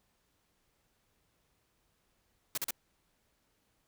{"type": "noise bursts", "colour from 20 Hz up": "white", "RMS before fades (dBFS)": -34, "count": 3, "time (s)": [2.55, 2.708], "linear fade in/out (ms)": 2, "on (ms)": 26, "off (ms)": 40, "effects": ["pink hiss -75 dBFS RMS until 3.87 s"]}